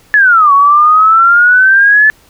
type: exponential two-way sweep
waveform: sine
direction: down then up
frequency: 1746 to 1108.7 to 1746 Hz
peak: -3 dBFS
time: 0.14-2.1 s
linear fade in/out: 0 ms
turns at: 0.53 s
effects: pink hiss -46 dBFS RMS until 2.29 s